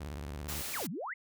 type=tone with vibrato; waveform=sawtooth; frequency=72.6 Hz; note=D2; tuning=19 cents flat; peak=-35 dBFS; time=0-0.62 s; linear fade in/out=10 ms; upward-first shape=sine; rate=18 Hz; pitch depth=260 cents each way
type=noise; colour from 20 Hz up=white; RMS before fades=-39 dBFS; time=0.48-0.87 s; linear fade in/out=10 ms
type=exponential two-way sweep; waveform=sine; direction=down then up; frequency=2794 to 148 to 2243 Hz; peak=-36 dBFS; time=0.73-1.14 s; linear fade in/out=10 ms; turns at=0.89 s
effects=none